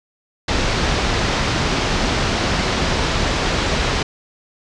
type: low-pass noise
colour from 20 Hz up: pink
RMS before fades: -19 dBFS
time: 0.48-4.03 s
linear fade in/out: 5 ms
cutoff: 5700 Hz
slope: 24 dB/octave
effects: resampled to 22050 Hz